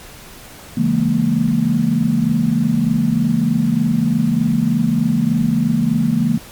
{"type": "chord", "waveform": "sine", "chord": "A# half-diminished seventh", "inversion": "first", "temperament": "just", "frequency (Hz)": [139.85, 167.82, 209.8, 233.1], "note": ["C#3", "E3", "G#3", "A#3"], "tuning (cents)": [16, 31, 18, 0], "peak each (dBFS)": [-22, -19, -19, -16], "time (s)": [0.77, 6.38], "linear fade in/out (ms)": 5, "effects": ["pink hiss -38 dBFS RMS until 6.51 s", "MP3 96 kbps"]}